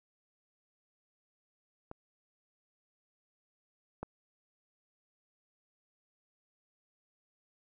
clicks, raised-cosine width 1 ms, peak -29 / -24 dBFS, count 2, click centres 1.914 / 4.03 s, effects none

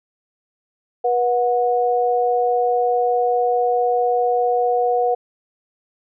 sine tone pair together, 485.5 / 730.2 Hz, B4 / F#5, -30 / -23 cents, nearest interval perfect fifth, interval 707 cents, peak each -18 dBFS, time 1.04-5.15 s, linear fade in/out 10 ms, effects none

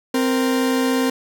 40% pulse tone pair together, 260.9 / 464.9 Hz, C4 / A#4, -5 / -5 cents, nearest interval minor seventh, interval 1000 cents, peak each -17 / -22 dBFS, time 0.14-1.1 s, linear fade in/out 5 ms, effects none

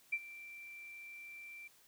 sine tone with ADSR envelope, 2349 Hz, D7, in tune, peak -30 dBFS, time 0.12-1.68 s, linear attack 13 ms, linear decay 50 ms, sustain -18 dB, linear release 9 ms, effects white hiss -66 dBFS RMS until 1.87 s

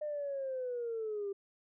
sine linear sweep, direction down, 607 to 392 Hz, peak -34 dBFS, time 0.01-1.33 s, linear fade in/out 10 ms, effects tanh soft clip ceiling -30 dBFS

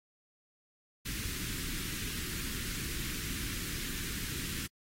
pink band-stop noise, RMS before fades -38 dBFS, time 1.05-4.67 s, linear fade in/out 10 ms, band 330 to 1500 Hz, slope 24 dB/octave, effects AAC 48 kbps

